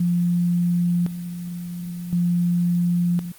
sine tone with tremolo, 174.61 Hz, F3, in tune, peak -17 dBFS, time 0-3.32 s, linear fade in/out 5 ms, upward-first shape square, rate 0.47 Hz, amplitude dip 70%, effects white hiss -47 dBFS RMS until 3.38 s + Opus 32 kbps

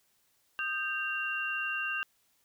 sine tone cluster, 1235 / 1572 / 2763 Hz, D#6 / G6 / F7, -13 / +4 / -19 cents, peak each -39 / -34 / -34 dBFS, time 0.59-2.03 s, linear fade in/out 0 ms, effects white hiss -71 dBFS RMS until 2.44 s

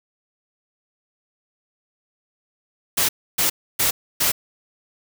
white noise bursts, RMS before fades -19 dBFS, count 4, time 2.97-4.32 s, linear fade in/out 10 ms, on 120 ms, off 290 ms, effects none

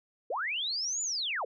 sine linear two-way sweep, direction up then down, 402 to 7110 to 402 Hz, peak -30 dBFS, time 0.3-1.45 s, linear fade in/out 5 ms, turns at 1.02 s, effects none

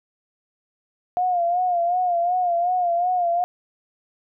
sine tone with vibrato, 708 Hz, F5, 23 cents sharp, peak -18 dBFS, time 1.17-3.44 s, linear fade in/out 0 ms, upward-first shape sine, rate 2.7 Hz, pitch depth 65 cents each way, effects none

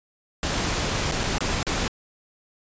pink noise with dropouts, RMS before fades -25 dBFS, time 0.43-1.88 s, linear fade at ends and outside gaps 1 ms, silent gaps 1.114-1.12 / 1.235-1.238 / 1.383-1.406 / 1.63-1.667 s, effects resampled to 16000 Hz

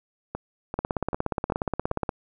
two click trains, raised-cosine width 1 ms, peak -11 / -16 dBFS, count 23 / 5, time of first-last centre 0.79-2.092 / 0.35-1.913 s, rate 16.9 / 2.56 Hz, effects none

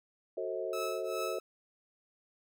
sine chord, F# diminished seventh, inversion none, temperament just, 370 / 444 / 532.8 / 639.4 Hz, F#4 / A4 / C5 / Eb5, 0 / +16 / +31 / +47 cents, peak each -39 dBFS, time 0.37-1.39 s, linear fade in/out 5 ms
sawtooth tone with tremolo, 1300 Hz, E6, 24 cents flat, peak -32 dBFS, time 0.73-1.4 s, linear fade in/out 2 ms, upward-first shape triangle, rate 2.5 Hz, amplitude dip 95%
effects none

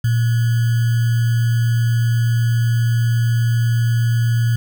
sine tone with sample-and-hold, 116.54 Hz, A#2, in tune, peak -13 dBFS, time 0.04-4.56 s, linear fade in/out 5 ms, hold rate 1575 Hz, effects none

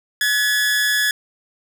sawtooth tone with amplitude modulation, 1700 Hz, G#6, 40 cents sharp, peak -10 dBFS, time 0.21-1.11 s, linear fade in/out 2 ms, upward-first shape sine, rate 222 Hz, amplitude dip 55%, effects none

